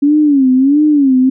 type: tone with vibrato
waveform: sine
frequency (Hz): 278.9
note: C#4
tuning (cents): +11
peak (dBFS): -6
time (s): 0.02-1.3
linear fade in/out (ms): 10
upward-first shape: sine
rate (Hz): 1.5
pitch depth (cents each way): 150
effects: none